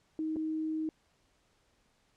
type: tone with dropouts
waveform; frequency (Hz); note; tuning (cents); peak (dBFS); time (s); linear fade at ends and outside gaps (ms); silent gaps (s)
sine; 314.7; D#4; +20; -31; 0.19-0.89; 1; 0.36-0.366
effects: pink hiss -71 dBFS RMS until 2.16 s + low-pass 8000 Hz 12 dB/octave